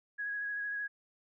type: tone with vibrato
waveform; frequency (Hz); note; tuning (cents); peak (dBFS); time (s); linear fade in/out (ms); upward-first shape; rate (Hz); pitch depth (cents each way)
sine; 1661.2; G#6; 0; -34; 0.18-0.88; 20; sine; 13; 18
effects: none